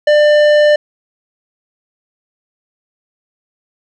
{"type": "tone with tanh clipping", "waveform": "triangle", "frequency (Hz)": 596, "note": "D5", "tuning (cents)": 25, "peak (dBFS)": -8, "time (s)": [0.07, 0.76], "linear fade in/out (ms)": 5, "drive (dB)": 17, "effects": []}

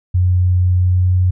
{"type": "tone with pitch glide", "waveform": "sine", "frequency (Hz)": [90.5, 91.29], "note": ["F#2", "F#2"], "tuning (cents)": [-38, -23], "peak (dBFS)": -10, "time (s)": [0.14, 1.31], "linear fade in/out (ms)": 10, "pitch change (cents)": 15, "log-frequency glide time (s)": [0.74, 1.13], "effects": []}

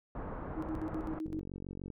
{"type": "low-pass noise", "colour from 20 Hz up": "pink", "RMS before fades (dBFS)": -41, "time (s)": [0.15, 1.19], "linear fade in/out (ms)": 2, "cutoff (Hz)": 1300, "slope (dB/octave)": 24}
{"type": "tone with tremolo", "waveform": "sine", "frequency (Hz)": 315.5, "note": "D#4", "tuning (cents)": 24, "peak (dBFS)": -34, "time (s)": [0.56, 1.41], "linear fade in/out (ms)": 20, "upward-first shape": "square", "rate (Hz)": 7.8, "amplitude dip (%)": 75}
{"type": "click train", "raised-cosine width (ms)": 3, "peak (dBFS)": -30, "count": 31, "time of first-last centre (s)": [1.26, 1.902], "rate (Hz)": 46.7}
{"effects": []}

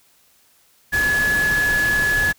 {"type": "tone in noise", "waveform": "sine", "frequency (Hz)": 1700, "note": "G#6", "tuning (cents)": 40, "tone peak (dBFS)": -16, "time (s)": [0.92, 2.33], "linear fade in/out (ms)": 20, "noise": "pink", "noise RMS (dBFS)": -27, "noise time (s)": [0.92, 2.33], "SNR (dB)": 8, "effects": ["white hiss -57 dBFS RMS until 2.38 s"]}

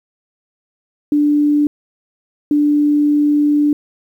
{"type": "tone pair in turn", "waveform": "sine", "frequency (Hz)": [294.2, 294.2], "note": ["D4", "D4"], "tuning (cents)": [3, 3], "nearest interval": "unison", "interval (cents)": 0, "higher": "neither", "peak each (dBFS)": -10, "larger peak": "neither", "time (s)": [[1.12, 1.67], [2.51, 3.73]], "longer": "second", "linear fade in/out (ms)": 2, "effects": ["8-bit"]}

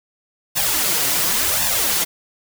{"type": "noise with flanger", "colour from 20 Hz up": "white", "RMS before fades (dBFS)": -19, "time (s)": [0.55, 2.05], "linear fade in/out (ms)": 20, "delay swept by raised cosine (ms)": [1.1, 7.1], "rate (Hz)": 0.92, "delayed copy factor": 0.9, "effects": []}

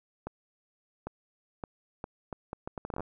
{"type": "accelerating click train", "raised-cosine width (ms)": 1, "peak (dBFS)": -22, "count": 15, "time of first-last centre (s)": [0.27, 3.006], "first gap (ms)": 800, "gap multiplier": 0.71, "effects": []}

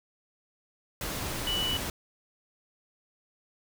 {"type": "tone in noise", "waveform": "sine", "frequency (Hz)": 2960, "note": "F#7", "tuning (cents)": 0, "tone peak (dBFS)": -28, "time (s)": [1.47, 1.77], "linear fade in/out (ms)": 2, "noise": "pink", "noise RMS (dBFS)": -34, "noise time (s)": [1.01, 1.9], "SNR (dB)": 3, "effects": []}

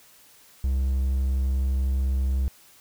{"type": "tone", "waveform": "triangle", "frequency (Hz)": 66, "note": "C2", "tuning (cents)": 16, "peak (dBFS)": -19, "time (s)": [0.64, 2.48], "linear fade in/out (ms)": 0, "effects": ["white hiss -54 dBFS RMS until 2.8 s"]}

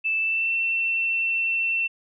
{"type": "tone with pitch glide", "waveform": "sine", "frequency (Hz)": [2639, 2694], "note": ["E7", "E7"], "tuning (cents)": [1, 37], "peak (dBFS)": -21, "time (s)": [0.04, 1.88], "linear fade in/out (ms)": 20, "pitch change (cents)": 36, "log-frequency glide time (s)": [0.18, 0.55], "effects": []}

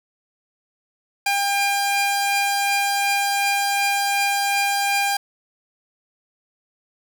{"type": "tone pair together", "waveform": "sawtooth", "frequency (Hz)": [800.9, 2400], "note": ["G5", "D7"], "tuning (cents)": [37, 37], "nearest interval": "octave + perfect fifth", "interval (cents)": 1900, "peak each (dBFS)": [-16, -21], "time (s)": [1.26, 5.17], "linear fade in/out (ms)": 5, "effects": []}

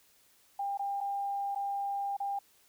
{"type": "tone with dropouts", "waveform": "sine", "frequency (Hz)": 799, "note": "G5", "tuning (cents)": 33, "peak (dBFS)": -31, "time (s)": [0.59, 2.39], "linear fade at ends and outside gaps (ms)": 5, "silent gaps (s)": [[0.774, 0.793], [1.005, 1.01], [1.549, 1.558], [2.168, 2.201]], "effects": ["white hiss -65 dBFS RMS until 2.68 s"]}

